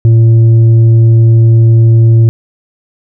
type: tone with tanh clipping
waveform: triangle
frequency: 114 Hz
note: A#2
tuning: 38 cents flat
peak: -3 dBFS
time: 0.05-2.29 s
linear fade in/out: 0 ms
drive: 9 dB
effects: none